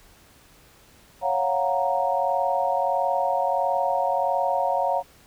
sine chord, Gb major seventh, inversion second, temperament equal, 554.4 / 698.5 / 740 / 932.3 Hz, Db5 / F5 / Gb5 / Bb5, 0 / 0 / 0 / 0 cents, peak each -26 dBFS, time 1.21-5.03 s, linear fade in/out 50 ms, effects pink hiss -54 dBFS RMS until 5.26 s

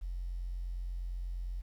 sine tone, 44.26 Hz, F1, 24 cents sharp, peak -34 dBFS, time 0.01-1.62 s, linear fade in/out 20 ms, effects tanh soft clip ceiling -31 dBFS + 11-bit

